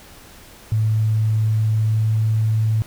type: tone with pitch glide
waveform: sine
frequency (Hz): 109.2 to 109.96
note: A2 to A2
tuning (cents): -13 to -1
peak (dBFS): -15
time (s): 0.72-2.82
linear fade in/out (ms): 0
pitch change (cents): +12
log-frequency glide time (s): 1.74-2.25
effects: pink hiss -44 dBFS RMS until 2.86 s